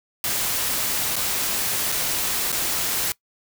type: noise with dropouts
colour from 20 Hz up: white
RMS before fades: -24 dBFS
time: 0.24-3.12 s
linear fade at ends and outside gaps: 1 ms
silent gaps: 1.157-1.164 / 1.918-1.922 / 2.519-2.526 s
effects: noise-tail reverb RT60 0.1 s tail -21 dB re dry